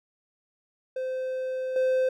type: tone with level steps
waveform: triangle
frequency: 517 Hz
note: C5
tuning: 21 cents flat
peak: -26 / -19 dBFS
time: 0.96-2.09 s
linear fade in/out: 5 ms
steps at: 1.76 s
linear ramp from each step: 2 ms
effects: none